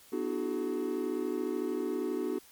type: tone cluster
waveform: triangle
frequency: 248.2 / 301.4 / 334 / 372 / 426 Hz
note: B3 / D4 / E4 / F#4 / G#4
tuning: +9 / +45 / +23 / +9 / +44 cents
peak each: -36 / -34 / -39 / -32 / -36 dBFS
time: 0.12-2.39 s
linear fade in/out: 10 ms
effects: white hiss -57 dBFS RMS until 2.51 s + MP3 96 kbps